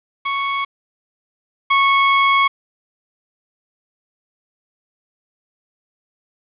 25% pulse tone pair in turn, 1108.7 / 1102.8 Hz, C#6 / C#6, 0 / -9 cents, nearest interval unison, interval 9 cents, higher first, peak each -15 / -8 dBFS, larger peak second, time 0.25-0.65 / 1.7-2.48 s, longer second, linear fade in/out 10 ms, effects resampled to 8000 Hz + 7-bit

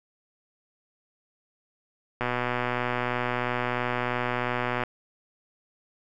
click train, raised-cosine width 0.5 ms, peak -12 dBFS, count 324, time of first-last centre 2.21-4.836 s, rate 123 Hz, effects none

